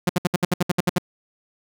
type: tone bursts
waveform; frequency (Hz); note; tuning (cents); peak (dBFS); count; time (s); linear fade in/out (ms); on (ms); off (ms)
sawtooth; 177.8; F3; +31; -12; 11; 0.07-0.984; 5; 24; 65
effects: none